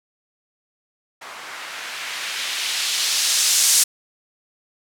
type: noise with low-pass filter sweep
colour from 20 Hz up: violet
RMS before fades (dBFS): -22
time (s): 1.21-3.84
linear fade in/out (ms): 10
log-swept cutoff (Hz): 1100 to 7500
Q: 1
effects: none

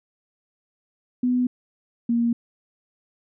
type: tone pair in turn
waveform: sine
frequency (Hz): 248.8 / 234.8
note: B3 / A#3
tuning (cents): +13 / +13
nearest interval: minor second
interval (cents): 100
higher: first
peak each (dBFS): -18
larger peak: neither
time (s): 1.23-1.47 / 2.09-2.33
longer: neither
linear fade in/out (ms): 5
effects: none

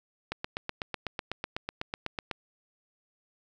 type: click train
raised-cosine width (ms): 0.3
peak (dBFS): -16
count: 17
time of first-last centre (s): 0.32-2.313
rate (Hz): 8.03
effects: none

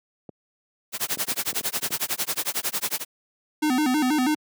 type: clicks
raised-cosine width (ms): 2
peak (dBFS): -24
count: 10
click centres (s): 0.292 / 1.173 / 1.284 / 1.319 / 1.529 / 1.61 / 1.77 / 1.83 / 1.861 / 1.907
type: noise with tremolo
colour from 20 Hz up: white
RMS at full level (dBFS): -24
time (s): 0.92-3.05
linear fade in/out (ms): 50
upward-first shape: sine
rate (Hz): 11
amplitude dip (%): 100
type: tone with vibrato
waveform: square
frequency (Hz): 277.9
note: C#4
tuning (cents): +4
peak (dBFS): -20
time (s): 3.62-4.35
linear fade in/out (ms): 10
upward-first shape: square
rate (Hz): 6.2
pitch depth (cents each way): 160
effects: high-pass 150 Hz 12 dB/octave

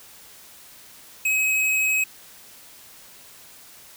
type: tone with hard clipping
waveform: sine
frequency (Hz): 2548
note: D#7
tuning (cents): +41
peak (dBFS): -20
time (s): 1.25-2.04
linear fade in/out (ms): 5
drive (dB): 16
effects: white hiss -47 dBFS RMS until 3.96 s

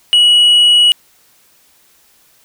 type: tone with tanh clipping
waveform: sine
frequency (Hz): 2925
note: F#7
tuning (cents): -21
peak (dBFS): -6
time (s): 0.13-0.92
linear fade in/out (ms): 0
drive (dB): 3
effects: white hiss -51 dBFS RMS until 2.44 s

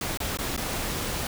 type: noise with dropouts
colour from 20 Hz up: pink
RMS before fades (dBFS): -30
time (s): 0.01-1.27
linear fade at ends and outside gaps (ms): 2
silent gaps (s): 0.174-0.202 / 0.372-0.387 / 0.565-0.576
effects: none

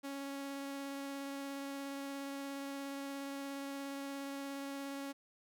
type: tone with vibrato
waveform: sawtooth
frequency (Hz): 277.2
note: C#4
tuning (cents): 0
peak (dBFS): -37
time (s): 0.03-5.13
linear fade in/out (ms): 20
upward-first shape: sine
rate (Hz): 17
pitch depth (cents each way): 9
effects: none

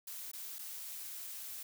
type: noise with dropouts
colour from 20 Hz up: blue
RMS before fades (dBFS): -45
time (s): 0.07-1.63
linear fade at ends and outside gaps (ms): 5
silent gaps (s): 0.316-0.333 / 0.586-0.59
effects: none

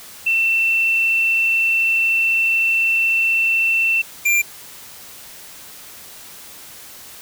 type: tone pair in turn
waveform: sine / square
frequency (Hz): 2686 / 2378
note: E7 / D7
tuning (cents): +32 / +21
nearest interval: major second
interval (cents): 211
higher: first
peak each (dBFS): -14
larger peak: neither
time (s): 0.26-4.02 / 4.25-4.42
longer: first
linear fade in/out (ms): 10
effects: white hiss -39 dBFS RMS until 7.21 s

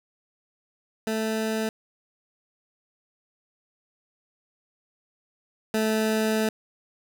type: tone pair in turn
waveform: 20% pulse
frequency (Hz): 220 / 218.5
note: A3 / A3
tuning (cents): 0 / -12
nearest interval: unison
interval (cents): 12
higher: first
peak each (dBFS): -20 / -17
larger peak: second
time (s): 1.07-1.69 / 5.74-6.49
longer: second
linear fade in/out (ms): 2
effects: none

